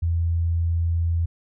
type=tone; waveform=sine; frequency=84 Hz; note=E2; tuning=33 cents sharp; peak=-19 dBFS; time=0.02-1.26 s; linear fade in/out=10 ms; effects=none